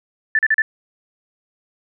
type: tone bursts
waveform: sine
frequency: 1760 Hz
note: A6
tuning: in tune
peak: -12 dBFS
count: 4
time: 0.35-0.62 s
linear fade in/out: 2 ms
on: 39 ms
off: 38 ms
effects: none